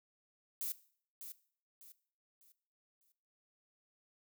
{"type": "noise with echo", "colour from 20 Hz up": "violet", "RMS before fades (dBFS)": -39, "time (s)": [0.61, 0.72], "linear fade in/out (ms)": 0, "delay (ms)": 600, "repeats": 4, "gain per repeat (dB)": -9, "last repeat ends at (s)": 3.12, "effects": ["noise-tail reverb RT60 0.5 s tail -17 dB re dry"]}